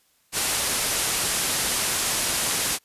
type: low-pass noise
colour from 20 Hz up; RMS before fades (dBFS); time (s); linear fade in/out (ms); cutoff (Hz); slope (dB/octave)
white; -25; 0.32-2.79; 50; 12000; 48
effects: white hiss -64 dBFS RMS until 2.84 s + resampled to 32000 Hz